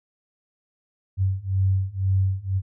sine beating tone pair, 94.6 / 96.6 Hz, F#2 / G2, +39 / -25 cents, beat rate 2 Hz, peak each -23 / -22 dBFS, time 1.17-2.62 s, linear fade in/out 50 ms, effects none

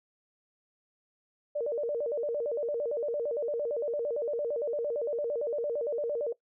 sine tone with vibrato, 523.3 Hz, C5, in tune, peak -28 dBFS, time 1.55-6.33 s, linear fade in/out 10 ms, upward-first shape square, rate 8.8 Hz, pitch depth 200 cents each way, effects noise-tail reverb RT60 0.1 s tail -20 dB re dry

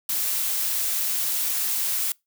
blue noise, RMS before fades -25 dBFS, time 0.09-2.12 s, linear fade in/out 2 ms, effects noise-tail reverb RT60 0.2 s tail -25 dB re dry

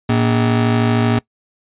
35% pulse ring-modulated tone, 174.61 Hz, F3, in tune, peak -8 dBFS, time 0.09-1.19 s, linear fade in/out 5 ms, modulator 60.8 Hz, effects noise-tail reverb RT60 0.1 s tail -22 dB re dry + resampled to 8000 Hz

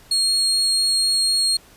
35% pulse tone, 4274 Hz, C8, 36 cents sharp, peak -15 dBFS, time 0.11-1.57 s, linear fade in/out 5 ms, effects pink hiss -49 dBFS RMS until 1.76 s + resampled to 32000 Hz

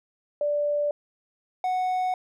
sine / triangle tone pair in turn, 586 / 738.3 Hz, D5 / F#5, -4 / -4 cents, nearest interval major third, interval 400 cents, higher second, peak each -22 / -21 dBFS, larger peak second, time 0.41-0.91 / 1.64-2.14 s, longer neither, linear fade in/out 2 ms, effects none

